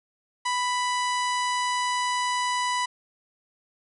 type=harmonic tone; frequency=990 Hz; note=B5; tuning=4 cents sharp; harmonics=1 / 2 / 3 / 4 / 5 / 6 / 7 / 8 / 9 / 10; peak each=-25 / -31 / -35 / -37 / -39 / -41 / -42 / -43 / -44 / -45 dBFS; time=0.45-2.86 s; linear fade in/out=10 ms; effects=none